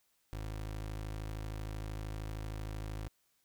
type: tone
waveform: 25% pulse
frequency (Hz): 53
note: G#1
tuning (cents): +36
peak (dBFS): -35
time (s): 0.33-3.08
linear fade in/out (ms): 0
effects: white hiss -75 dBFS RMS until 3.44 s